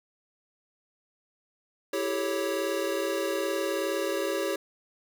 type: chord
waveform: square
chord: A dominant seventh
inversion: second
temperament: equal with one note detuned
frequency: 329.6 / 392 / 431.2 / 554.4 Hz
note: E4 / G4 / A4 / C#5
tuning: 0 / 0 / -35 / 0 cents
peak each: -35 / -32 / -38 / -32 dBFS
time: 1.93-4.56 s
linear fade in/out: 5 ms
effects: 9-bit